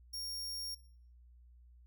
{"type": "tone", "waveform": "sawtooth", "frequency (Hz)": 5550, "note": "F8", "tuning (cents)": -12, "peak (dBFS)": -37, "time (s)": [0.13, 0.75], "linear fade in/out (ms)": 10, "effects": ["noise-tail reverb RT60 0.5 s tail -19 dB re dry", "added 60 Hz sine -57 dBFS peak until 1.86 s"]}